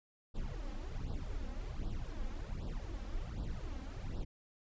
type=noise with flanger; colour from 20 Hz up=brown; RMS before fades=-40 dBFS; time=0.34-4.25 s; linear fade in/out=20 ms; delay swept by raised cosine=0.22 to 3.82 ms; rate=1.3 Hz; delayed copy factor=+1; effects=resampled to 16000 Hz